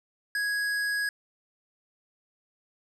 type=tone with hard clipping; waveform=triangle; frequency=1661.2 Hz; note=G#6; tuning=in tune; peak=-28 dBFS; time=0.35-1.09 s; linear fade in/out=2 ms; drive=16 dB; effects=none